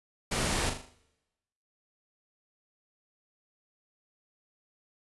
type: noise with echo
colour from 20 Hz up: pink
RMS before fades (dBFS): -30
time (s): 0.31-0.7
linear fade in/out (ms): 10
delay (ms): 40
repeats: 6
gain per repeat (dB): -6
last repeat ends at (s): 0.94
effects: noise-tail reverb RT60 1.0 s tail -22 dB re dry + resampled to 24000 Hz